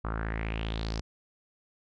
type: tone with low-pass filter sweep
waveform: sawtooth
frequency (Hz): 55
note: A1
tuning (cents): 0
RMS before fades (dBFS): -33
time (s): 0.04-1.01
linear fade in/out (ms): 10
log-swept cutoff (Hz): 1200 to 5500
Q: 4.4
effects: none